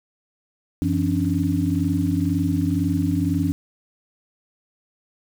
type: tone cluster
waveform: sine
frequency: 93.7 / 169.2 / 269.2 / 291.2 Hz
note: F#2 / E3 / C4 / D4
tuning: +22 / +45 / +49 / -15 cents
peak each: -24 dBFS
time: 0.82-3.52 s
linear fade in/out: 0 ms
effects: 7-bit